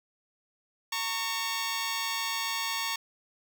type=tone pair together; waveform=10% pulse; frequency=913.1 / 1113 Hz; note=A#5 / C#6; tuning=-36 / +7 cents; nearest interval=minor third; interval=343 cents; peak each=-24 dBFS; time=0.92-2.96 s; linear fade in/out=5 ms; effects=none